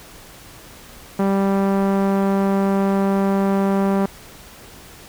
sawtooth tone with low-pass filter, 196 Hz, G3, in tune, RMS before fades -18 dBFS, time 1.19-4.06 s, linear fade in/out 5 ms, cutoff 1100 Hz, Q 0.95, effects pink hiss -42 dBFS RMS until 5.08 s

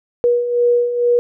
sine beating tone pair, 480 / 482.2 Hz, B4 / B4, -49 / -41 cents, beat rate 2.2 Hz, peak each -20 / -13 dBFS, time 0.24-1.19 s, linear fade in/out 0 ms, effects none

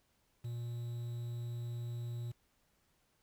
triangle tone with quantisation, 118.7 Hz, A#2, 32 cents sharp, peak -36 dBFS, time 0.44-2.32 s, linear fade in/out 10 ms, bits 10, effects pink hiss -75 dBFS RMS until 3.22 s

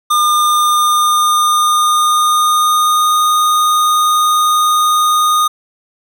square tone with pitch glide, 1208 to 1231.2 Hz, D6 to D#6, +48 to -19 cents, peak -10 dBFS, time 0.1-5.48 s, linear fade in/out 10 ms, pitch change +33 cents, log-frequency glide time 0.39-3.19 s, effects none

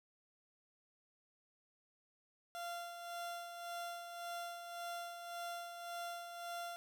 30% pulse tone with tremolo, 691 Hz, F5, 19 cents flat, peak -39 dBFS, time 2.55-6.76 s, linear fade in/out 0 ms, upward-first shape sine, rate 1.8 Hz, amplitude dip 50%, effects none

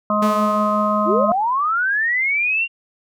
harmonic tone, 209.9 Hz, G#3, 19 cents sharp, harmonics 1 / 3 / 5 / 6, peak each -21 / -21 / -21 / -21 dBFS, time 0.1-1.32 s, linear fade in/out 2 ms
sawtooth tone with exponential decay, 215.4 Hz, A3, 37 cents flat, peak -16 dBFS, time 0.22-1.6 s, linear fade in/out 5 ms, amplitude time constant 300 ms
sine linear sweep, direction up, 291.3 to 2794 Hz, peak -16 dBFS, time 1.05-2.68 s, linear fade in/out 50 ms
effects none

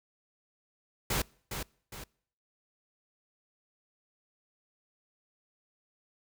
pink noise with echo, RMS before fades -30 dBFS, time 1.1-1.22 s, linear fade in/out 5 ms, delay 410 ms, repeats 2, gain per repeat -7 dB, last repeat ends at 2.04 s, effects noise-tail reverb RT60 0.6 s tail -26 dB re dry

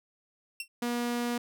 sawtooth tone with exponential decay, 2719 Hz, F7, 47 cents flat, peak -27 dBFS, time 0.6-0.68 s, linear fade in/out 2 ms, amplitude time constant 17 ms
sawtooth tone, 240 Hz, B3, 49 cents flat, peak -25 dBFS, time 0.82-1.38 s, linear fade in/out 5 ms
effects none

